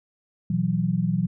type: chord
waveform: sine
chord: B suspended fourth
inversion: none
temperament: equal with one note detuned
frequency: 121.07 / 164.81 / 185 Hz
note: B2 / E3 / F#3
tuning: -34 / 0 / 0 cents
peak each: -28 / -24 / -24 dBFS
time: 0.5-1.27 s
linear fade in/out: 5 ms
effects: none